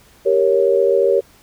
sine chord, G diminished, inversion none, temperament equal, 392 / 466.2 / 554.4 Hz, G4 / Bb4 / Db5, 0 / 0 / 0 cents, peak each -16 dBFS, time 0.25-1.21 s, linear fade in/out 20 ms, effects pink hiss -50 dBFS RMS until 1.42 s

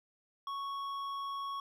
triangle tone with hard clipping, 1108.7 Hz, C#6, in tune, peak -38 dBFS, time 0.47-1.6 s, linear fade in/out 2 ms, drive 11 dB, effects none

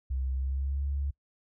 sine tone with pitch glide, 65.41 to 70.1 Hz, C2 to C#2, 0 to +20 cents, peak -28 dBFS, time 0.1-1.11 s, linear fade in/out 10 ms, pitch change +120 cents, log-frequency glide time 0.33-0.84 s, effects noise-tail reverb RT60 0.1 s tail -24 dB re dry

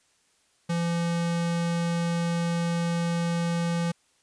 square tone, 170 Hz, F3, 46 cents flat, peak -25 dBFS, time 0.69-3.92 s, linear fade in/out 10 ms, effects white hiss -66 dBFS RMS until 4.22 s + resampled to 22050 Hz

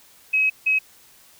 sine tone bursts at uneven times, 2550 Hz, D#7, 42 cents sharp, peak -16 dBFS, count 2, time 0.33-0.5 / 0.66-0.79 s, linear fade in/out 10 ms, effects white hiss -52 dBFS RMS until 1.39 s

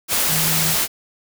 sine tone in noise, 160 Hz, D#3, 49 cents sharp, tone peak -24 dBFS, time 0.27-0.76 s, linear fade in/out 50 ms, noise white, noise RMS -19 dBFS, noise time 0.08-0.88 s, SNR -8 dB, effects none

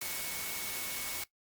sine tone in noise, 2217 Hz, C#7, in tune, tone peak -45 dBFS, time 0.01-1.24 s, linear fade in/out 5 ms, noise white, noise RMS -38 dBFS, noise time 0.01-1.24 s, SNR -10 dB, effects noise-tail reverb RT60 0.1 s tail -18 dB re dry + Opus 48 kbps

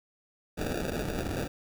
violet noise with sample-and-hold, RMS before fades -32 dBFS, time 0.57-1.48 s, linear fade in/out 20 ms, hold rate 1050 Hz, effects none

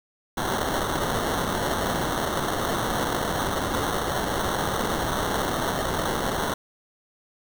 white noise with sample-and-hold, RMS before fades -26 dBFS, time 0.37-6.54 s, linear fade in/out 5 ms, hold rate 2450 Hz, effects none

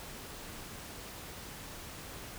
silence, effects pink hiss -46 dBFS RMS until 2.38 s

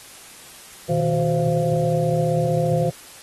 sine tone cluster, 123.7 / 158.7 / 366.5 / 520 / 689 Hz, B2 / D#3 / F#4 / C5 / F5, +3 / +35 / -16 / -11 / -24 cents, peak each -26 / -21 / -28 / -22 / -27 dBFS, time 0.89-2.9 s, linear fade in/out 10 ms, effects white hiss -43 dBFS RMS until 3.22 s + AAC 32 kbps

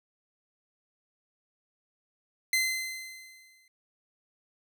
sawtooth tone with exponential decay, 2063 Hz, C7, 25 cents flat, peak -19 dBFS, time 2.53-3.68 s, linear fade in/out 2 ms, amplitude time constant 250 ms, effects none

